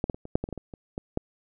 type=clicks; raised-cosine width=2 ms; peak=-12 / -13 / -25 / -27 / -7 / -16 / -25 / -19 / -23 / -27 / -18 / -12 dBFS; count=12; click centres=0.041 / 0.098 / 0.145 / 0.254 / 0.355 / 0.44 / 0.489 / 0.527 / 0.577 / 0.738 / 0.979 / 1.174 s; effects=none